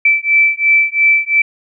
sine beating tone pair, 2322 / 2324.9 Hz, D7 / D7, -20 / -18 cents, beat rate 2.9 Hz, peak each -12 dBFS, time 0.05-1.42 s, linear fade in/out 5 ms, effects none

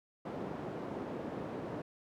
white band-pass noise, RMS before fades -41 dBFS, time 0.25-1.82 s, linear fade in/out 5 ms, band 140 to 490 Hz, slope 12 dB/octave, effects none

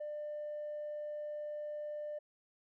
triangle tone with tanh clipping, 597 Hz, D5, 28 cents sharp, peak -39 dBFS, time 0-2.19 s, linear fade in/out 10 ms, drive 5 dB, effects none

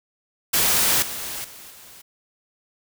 white noise with level steps, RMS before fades -19 / -31 / -42 / -45 dBFS, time 0.53-2.02 s, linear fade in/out 10 ms, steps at 1.02 / 1.44 / 1.7 s, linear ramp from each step 5 ms, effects none

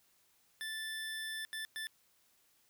25% pulse tone bursts at uneven times, 1760 Hz, A6, in tune, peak -35 dBFS, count 3, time 0.61-1.45 / 1.53-1.65 / 1.76-1.87 s, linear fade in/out 0 ms, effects white hiss -71 dBFS RMS until 2.69 s

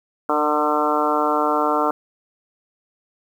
harmonic tone with a mistuned harmonic, 150 Hz, D3, 37 cents sharp, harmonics 2 / 3 / 4 / 5 / 6 / 7 / 8 / 9, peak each -25 / -25 / -25 / -25 / -25 / -25 / -25 / -25 dBFS, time 0.29-1.91 s, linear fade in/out 2 ms, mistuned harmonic 3, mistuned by +17 cents, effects 8-bit

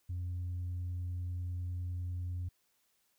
sine tone, 89 Hz, F2, 33 cents sharp, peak -33 dBFS, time 0.09-2.49 s, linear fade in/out 10 ms, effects tanh soft clip ceiling -33 dBFS + white hiss -75 dBFS RMS until 3.18 s

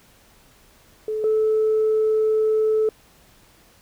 sine tone pair in turn, 432.6 / 435.1 Hz, A4 / A4, -29 / -19 cents, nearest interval unison, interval 10 cents, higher second, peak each -22 / -15 dBFS, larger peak second, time 1.08-1.24 / 1.24-2.89 s, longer second, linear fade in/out 2 ms, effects tanh soft clip ceiling -13 dBFS + pink hiss -54 dBFS RMS until 3.81 s

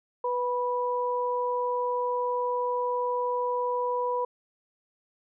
sine tone pair together, 493.9 / 981.5 Hz, B4 / B5, 0 / -11 cents, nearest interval octave, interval 1189 cents, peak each -28 dBFS, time 0.24-4.25 s, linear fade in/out 5 ms, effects none

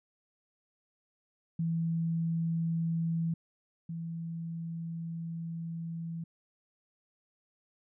sine tone pair in turn, 165.3 / 165.88 Hz, E3 / E3, +5 / +11 cents, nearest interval unison, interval 6 cents, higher second, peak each -28 / -35 dBFS, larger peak first, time 1.59-3.34 / 3.89-6.24 s, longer second, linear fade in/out 5 ms, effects none

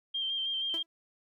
sine tone with vibrato, 3168 Hz, G7, 18 cents sharp, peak -30 dBFS, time 0.14-0.83 s, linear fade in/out 10 ms, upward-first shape square, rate 6.3 Hz, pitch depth 20 cents each way
sawtooth tone with exponential decay, 330.7 Hz, E4, 6 cents sharp, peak -34 dBFS, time 0.74-0.86 s, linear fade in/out 1 ms, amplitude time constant 26 ms
effects none

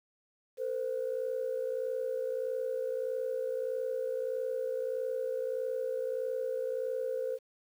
sine tone pair together, 453.4 / 515 Hz, A#4 / C5, -48 / -28 cents, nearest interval major second, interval 220 cents, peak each -35 / -32 dBFS, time 0.57-7.39 s, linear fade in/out 50 ms, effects tanh soft clip ceiling -25 dBFS + 10-bit

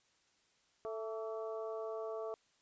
harmonic tone with a mistuned harmonic, 220.9 Hz, A3, 7 cents sharp, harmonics 2 / 3 / 4 / 5 / 6, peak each -41 / -43 / -55 / -49 / -58 dBFS, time 0.85-2.34 s, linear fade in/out 0 ms, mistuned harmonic 5, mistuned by +56 cents, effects white hiss -73 dBFS RMS until 2.61 s + resampled to 16000 Hz

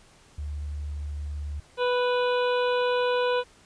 sine tone, 73.42 Hz, D2, in tune, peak -30 dBFS, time 0.38-1.6 s, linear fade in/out 5 ms
harmonic tone, 493.9 Hz, B4, in tune, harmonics 1 / 2 / 3 / 5 / 6 / 7 / 8, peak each -23 / -29 / -33 / -37 / -39 / -40 / -41 dBFS, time 1.77-3.44 s, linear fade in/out 50 ms
effects pink hiss -56 dBFS RMS until 3.65 s + resampled to 22050 Hz

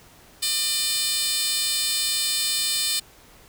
10% pulse tone with high-pass filter, 602 Hz, D5, 43 cents sharp, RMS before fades -24 dBFS, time 0.42-3 s, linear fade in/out 10 ms, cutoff 4900 Hz, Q 2, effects pink hiss -51 dBFS RMS until 3.48 s

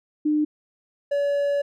sine / triangle tone pair in turn, 301.8 / 569.7 Hz, D4 / C#5, +47 / +47 cents, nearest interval major seventh, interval 1100 cents, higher second, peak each -18 dBFS, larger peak neither, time 0.25-0.45 / 1.11-1.62 s, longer second, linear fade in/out 10 ms, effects none

